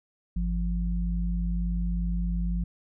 sine tone pair together, 51.66 / 173.9 Hz, G#1 / F3, -8 / -7 cents, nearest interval octave + major sixth, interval 2101 cents, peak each -26 / -30 dBFS, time 0.36-2.64 s, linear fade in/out 5 ms, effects none

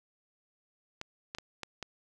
clicks, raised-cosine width 0.2 ms, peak -21 dBFS, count 5, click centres 1.014 / 1.349 / 1.385 / 1.633 / 1.827 s, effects none

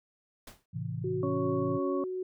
pink noise with exponential decay, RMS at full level -43 dBFS, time 0.47-0.66 s, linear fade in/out 5 ms, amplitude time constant 40 ms
sine chord, A minor, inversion none, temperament equal with one note detuned, 110 / 133.48 / 164.81 Hz, A2 / C3 / E3, 0 / +35 / 0 cents, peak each -37 dBFS, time 0.73-1.79 s, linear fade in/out 20 ms
sine tone with tremolo, 370 Hz, F#4, in tune, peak -30 dBFS, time 1.04-2.23 s, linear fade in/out 5 ms, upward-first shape sine, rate 2.6 Hz, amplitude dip 25%
harmonic tone, 277.8 Hz, C#4, 4 cents sharp, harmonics 1 / 2 / 4, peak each -32 / -35 / -38 dBFS, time 1.23-2.04 s, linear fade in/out 2 ms
effects none

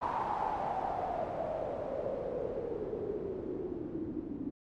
white noise with low-pass filter sweep, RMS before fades -36 dBFS, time 0.01-4.51 s, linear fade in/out 20 ms, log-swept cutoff 960 to 280 Hz, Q 6.4, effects MP3 64 kbps

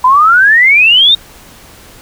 sine exponential sweep, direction up, 987.8 to 3745 Hz, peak -3 dBFS, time 0.04-1.15 s, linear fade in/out 5 ms, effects pink hiss -37 dBFS RMS until 2.01 s

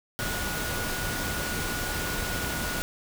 sine tone in noise, 1452 Hz, F#6, 33 cents flat, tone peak -35 dBFS, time 0.19-2.82 s, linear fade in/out 0 ms, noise pink, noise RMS -31 dBFS, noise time 0.19-2.82 s, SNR -7 dB, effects none

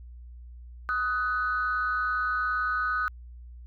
sine tone pair together, 1256 / 1493.6 Hz, D#6 / F#6, +16 / +16 cents, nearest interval minor third, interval 300 cents, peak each -27 dBFS, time 0.89-3.08 s, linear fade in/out 0 ms, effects tanh soft clip ceiling -18 dBFS + added 60 Hz sine -42 dBFS peak until 3.66 s

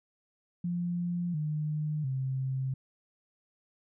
sine tone with pitch steps, 174.61 / 152.01 / 132.33 Hz, F3 / D#3 / C3, 0 / -40 / +20 cents, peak -29 dBFS, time 0.64-2.74 s, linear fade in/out 5 ms, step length 700 ms, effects none

